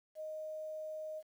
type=tone with quantisation; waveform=sine; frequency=622.3 Hz; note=D#5; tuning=in tune; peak=-40 dBFS; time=0.15-1.23 s; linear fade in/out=50 ms; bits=11; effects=none